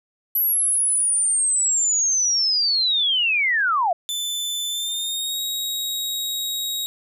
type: linear sweep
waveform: sine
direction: down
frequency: 11830 to 648 Hz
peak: -17 dBFS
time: 0.35-3.93 s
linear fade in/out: 5 ms
type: tone with pitch glide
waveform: sawtooth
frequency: 3520 to 3794 Hz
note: A7 to A#7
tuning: 0 to +30 cents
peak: -21 dBFS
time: 4.09-6.86 s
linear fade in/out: 0 ms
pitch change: +130 cents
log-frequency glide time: 4.69-5.4 s
effects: none